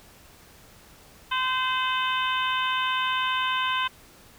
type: harmonic tone with a mistuned harmonic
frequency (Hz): 515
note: C5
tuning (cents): -28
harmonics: 2 / 3 / 4 / 5 / 6 / 7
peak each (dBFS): -26 / -30 / -37 / -32 / -31 / -35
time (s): 1.31-3.88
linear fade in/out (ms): 10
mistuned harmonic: 6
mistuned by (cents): -25
effects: pink hiss -52 dBFS RMS until 4.38 s